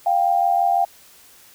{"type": "tone pair together", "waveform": "sine", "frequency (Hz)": [702, 788], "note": ["F5", "G5"], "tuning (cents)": [9, 9], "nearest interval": "major second", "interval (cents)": 200, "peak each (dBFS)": -18, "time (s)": [0.06, 0.85], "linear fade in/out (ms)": 5, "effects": ["white hiss -49 dBFS RMS until 1.54 s"]}